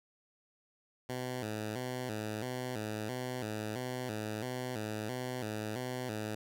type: tone with vibrato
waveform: 10% pulse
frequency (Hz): 116.54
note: A#2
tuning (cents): 0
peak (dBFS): -28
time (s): 1.09-6.35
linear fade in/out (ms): 5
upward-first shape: square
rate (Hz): 1.5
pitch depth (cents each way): 140
effects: none